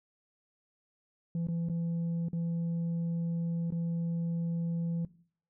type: tone with dropouts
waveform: sine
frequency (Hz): 168.3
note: E3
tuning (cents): +36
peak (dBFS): -27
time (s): 1.35-5.05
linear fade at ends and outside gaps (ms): 2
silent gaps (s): 1.47-1.485 / 1.687-1.697 / 2.285-2.331 / 3.705-3.722
effects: noise-tail reverb RT60 0.5 s tail -20 dB re dry + tanh soft clip ceiling -29 dBFS